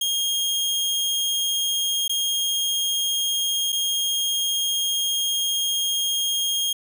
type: tone with dropouts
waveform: sawtooth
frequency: 3243 Hz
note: G#7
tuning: 42 cents flat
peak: -18 dBFS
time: 0.01-6.73 s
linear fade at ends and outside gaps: 5 ms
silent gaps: 2.08-2.094 / 3.722-3.726 s
effects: none